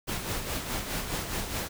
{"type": "noise with tremolo", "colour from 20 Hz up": "pink", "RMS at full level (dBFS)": -31, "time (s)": [0.07, 1.69], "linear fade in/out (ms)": 20, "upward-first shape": "sine", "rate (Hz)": 4.8, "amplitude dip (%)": 50, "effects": []}